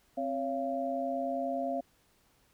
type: tone cluster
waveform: sine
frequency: 263.8 / 557 / 687 Hz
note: C4 / C#5 / F5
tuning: +14 / +8 / -29 cents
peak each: -36 / -36 / -33 dBFS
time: 0.17-1.81 s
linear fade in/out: 10 ms
effects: pink hiss -68 dBFS RMS until 2.53 s